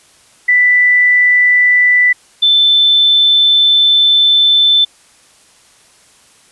sine tone pair in turn, 1981 / 3530 Hz, B6 / A7, +5 / +5 cents, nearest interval minor seventh, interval 1000 cents, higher second, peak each -6 dBFS, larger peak neither, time 0.48-2.13 / 2.42-4.85 s, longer second, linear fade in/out 10 ms, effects white hiss -47 dBFS RMS until 6.51 s + resampled to 24000 Hz

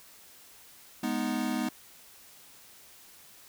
square chord, G# minor, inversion none, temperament equal, 207.7 / 246.9 / 311.1 Hz, G#3 / B3 / D#4, 0 / 0 / 0 cents, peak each -35 / -32 / -35 dBFS, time 1.03-1.69 s, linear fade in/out 5 ms, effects white hiss -54 dBFS RMS until 3.48 s

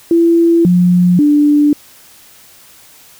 sine tone with pitch steps, 336.2 / 178.2 / 293.9 Hz, E4 / F3 / D4, +34 / +35 / +1 cents, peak -6 dBFS, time 0.11-1.73 s, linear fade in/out 2 ms, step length 540 ms, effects white hiss -42 dBFS RMS until 3.19 s

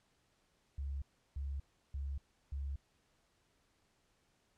sine tone bursts, 69.3 Hz, C#2, in tune, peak -37 dBFS, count 4, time 0.78-2.76 s, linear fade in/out 5 ms, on 240 ms, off 340 ms, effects pink hiss -75 dBFS RMS until 4.57 s + low-pass 9000 Hz 12 dB/octave

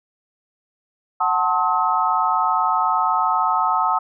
sine chord, F# diminished seventh, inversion none, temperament just, 740 / 888 / 1065.6 / 1278.7 Hz, F#5 / A5 / C6 / Eb6, 0 / +16 / +31 / +47 cents, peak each -23 / -21 / -24 / -20 dBFS, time 1.2-3.99 s, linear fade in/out 10 ms, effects none

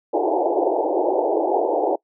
pink band-pass noise, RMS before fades -20 dBFS, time 0.13-1.96 s, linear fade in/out 10 ms, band 310 to 880 Hz, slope 96 dB/octave, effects noise-tail reverb RT60 0.1 s tail -24 dB re dry

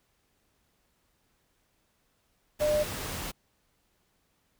sine tone in noise, 600 Hz, D5, 37 cents sharp, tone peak -23 dBFS, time 2.6-2.84 s, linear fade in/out 20 ms, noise pink, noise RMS -36 dBFS, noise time 2.59-3.32 s, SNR +10 dB, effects pink hiss -72 dBFS RMS until 4.59 s

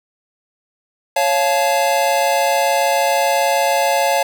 square chord, Db augmented, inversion none, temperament just, 554.4 / 693 / 866.2 Hz, Db5 / F5 / A5, 0 / -14 / -27 cents, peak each -19 dBFS, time 1.16-4.23 s, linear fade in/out 5 ms, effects none

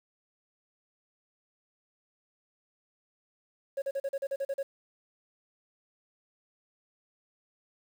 sine tone bursts, 550 Hz, C#5, 14 cents flat, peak -26 dBFS, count 10, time 3.77-4.63 s, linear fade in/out 10 ms, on 50 ms, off 40 ms, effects tanh soft clip ceiling -28 dBFS + 9-bit

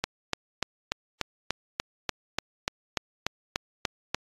click train, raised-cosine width 0.2 ms, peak -8 dBFS, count 15, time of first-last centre 0.04-4.146 s, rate 3.41 Hz, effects AAC 32 kbps

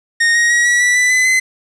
45% pulse tone with pitch steps, 1853 / 1878.9 / 1905.1 / 1931.7 / 1958.7 / 1986 / 2014 / 2042 Hz, A#6 / A#6 / A#6 / B6 / B6 / B6 / B6 / C7, -11 / +13 / +37 / -39 / -15 / +9 / +33 / -43 cents, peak -10 dBFS, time 0.2-1.4 s, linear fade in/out 10 ms, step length 150 ms, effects resampled to 22050 Hz + 7-bit

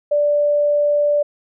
sine tone, 586 Hz, D5, 4 cents flat, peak -13 dBFS, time 0.11-1.23 s, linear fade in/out 10 ms, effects none

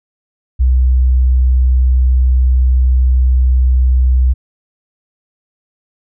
sine tone, 63.4 Hz, B1, 46 cents sharp, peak -7 dBFS, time 0.59-4.34 s, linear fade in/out 20 ms, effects none

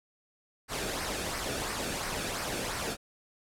pink noise with flanger, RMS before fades -34 dBFS, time 0.68-2.97 s, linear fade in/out 50 ms, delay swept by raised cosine 0.28 to 1.03 ms, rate 2.9 Hz, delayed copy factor -0.5, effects low-pass 11000 Hz 12 dB/octave

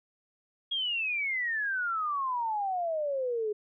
sine exponential sweep, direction down, 3311 to 412.7 Hz, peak -28 dBFS, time 0.71-3.53 s, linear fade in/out 10 ms, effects none

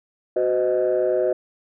sine chord, C diminished, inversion second, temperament equal with one note detuned, 370 / 510.4 / 622.3 Hz, Gb4 / C5 / Eb5, 0 / -43 / 0 cents, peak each -21 dBFS, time 0.36-1.33 s, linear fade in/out 5 ms, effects tanh soft clip ceiling -12 dBFS

